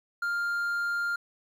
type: tone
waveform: triangle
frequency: 1400 Hz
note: F6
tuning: 4 cents sharp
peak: -25 dBFS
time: 0.22-1.16 s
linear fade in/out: 5 ms
effects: 10-bit